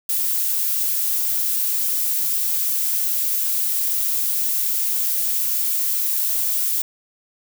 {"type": "noise", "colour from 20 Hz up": "violet", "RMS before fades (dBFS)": -21, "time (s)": [0.09, 6.82], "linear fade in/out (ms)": 5, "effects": []}